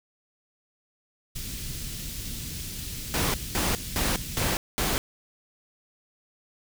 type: band-stop noise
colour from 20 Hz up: pink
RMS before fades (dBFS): -35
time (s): 1.35-4.41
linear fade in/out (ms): 10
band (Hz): 200 to 3400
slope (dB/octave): 12
type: noise bursts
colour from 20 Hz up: pink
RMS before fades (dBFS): -26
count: 5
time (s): 3.14-4.98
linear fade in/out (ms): 0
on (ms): 200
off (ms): 210
effects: none